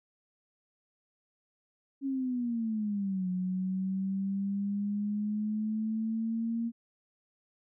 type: exponential two-way sweep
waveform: sine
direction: down then up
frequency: 277.2 to 182.1 to 232.8 Hz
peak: -29 dBFS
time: 2.01-6.72 s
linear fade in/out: 50 ms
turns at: 3.29 s
effects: none